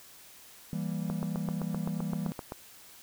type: chord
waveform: triangle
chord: E diminished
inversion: none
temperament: equal with one note detuned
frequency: 165.29 / 196 / 233.1 Hz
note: E3 / G3 / Bb3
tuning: +5 / 0 / 0 cents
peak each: -32 / -33 / -37 dBFS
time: 0.73-2.32 s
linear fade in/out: 0 ms
type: click train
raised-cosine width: 1 ms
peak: -22 dBFS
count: 12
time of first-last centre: 1.1-2.521 s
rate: 7.74 Hz
effects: white hiss -53 dBFS RMS until 3.02 s